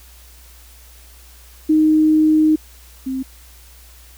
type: tone pair in turn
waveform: sine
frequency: 310.5 / 263 Hz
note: D#4 / C4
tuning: -3 / +9 cents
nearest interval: minor third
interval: 288 cents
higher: first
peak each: -10 / -20 dBFS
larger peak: first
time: 1.69-2.56 / 3.06-3.23 s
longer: first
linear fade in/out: 10 ms
effects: added 60 Hz sine -43 dBFS peak until 4.17 s + white hiss -47 dBFS RMS until 4.17 s